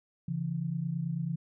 sine tone pair together, 139.4 / 168.58 Hz, C#3 / E3, +10 / +39 cents, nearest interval minor third, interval 329 cents, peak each -34 / -32 dBFS, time 0.28-1.36 s, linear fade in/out 5 ms, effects none

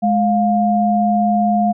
sine tone pair together, 210 / 705.2 Hz, G#3 / F5, +19 / +17 cents, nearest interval octave + major sixth, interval 2098 cents, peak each -15 dBFS, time 0.02-1.73 s, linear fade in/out 20 ms, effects none

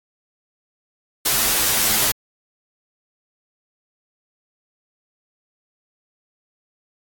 white noise with comb filter, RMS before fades -18 dBFS, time 1.25-2.12 s, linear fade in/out 10 ms, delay 11 ms, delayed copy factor -0.9, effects AAC 64 kbps

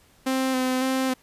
sawtooth tone with vibrato, 259.6 Hz, C4, 13 cents flat, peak -18 dBFS, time 0.26-1.14 s, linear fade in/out 10 ms, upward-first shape square, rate 1.8 Hz, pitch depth 19 cents each way, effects pink hiss -58 dBFS RMS until 1.22 s + resampled to 32000 Hz

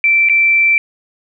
sine tone with dropouts, 2339 Hz, D7, 8 cents flat, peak -8 dBFS, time 0.04-0.78 s, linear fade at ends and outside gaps 1 ms, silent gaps 0.288-0.296 s, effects none

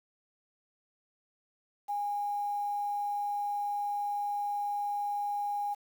sine tone with quantisation, 819 Hz, G#5, 24 cents flat, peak -30 dBFS, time 1.88-5.75 s, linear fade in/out 20 ms, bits 9, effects none

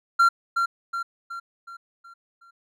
triangle tone with echo, 1374 Hz, F6, 29 cents flat, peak -12 dBFS, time 0.19-0.29 s, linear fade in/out 10 ms, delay 370 ms, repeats 6, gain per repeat -6 dB, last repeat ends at 2.51 s, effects none

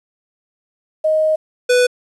sine / square tone pair in turn, 625 / 494.9 Hz, D#5 / B4, +8 / +4 cents, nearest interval major third, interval 404 cents, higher first, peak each -12 / -11 dBFS, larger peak second, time 1.04-1.36 / 1.69-1.87 s, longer first, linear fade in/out 10 ms, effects resampled to 24000 Hz + 8-bit

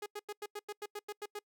sawtooth tone bursts, 415.3 Hz, G#4, in tune, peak -35 dBFS, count 11, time 0.02-1.391 s, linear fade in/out 5 ms, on 41 ms, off 92 ms, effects noise-tail reverb RT60 0.1 s tail -26 dB re dry

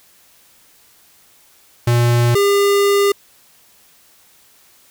square tone pair in turn, 119.6 / 402.3 Hz, A#2 / G4, +45 / +45 cents, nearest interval octave + major sixth, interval 2100 cents, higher second, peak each -12 dBFS, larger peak neither, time 1.87-2.35 / 2.35-3.12 s, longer second, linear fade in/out 5 ms, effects white hiss -51 dBFS RMS until 4.9 s

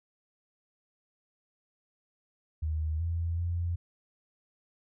sine tone with pitch steps, 78.1 / 84.1 / 86.2 Hz, D#2 / E2 / F2, +7 / +35 / -22 cents, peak -28 dBFS, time 2.62-3.76 s, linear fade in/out 10 ms, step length 380 ms, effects none

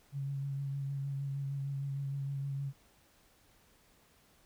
sine tone with vibrato, 138.59 Hz, C#3, in tune, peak -34 dBFS, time 0.12-2.73 s, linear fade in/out 50 ms, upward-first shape sine, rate 6.5 Hz, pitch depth 21 cents each way, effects pink hiss -66 dBFS RMS until 4.45 s

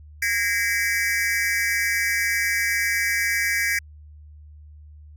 square tone cluster, 1639 / 1867 / 2049 / 2293 Hz, G#6 / A#6 / C7 / D7, -23 / +2 / -37 / -42 cents, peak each -27 dBFS, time 0.22-3.79 s, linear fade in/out 5 ms, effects added 75 Hz sine -42 dBFS peak until 5.16 s

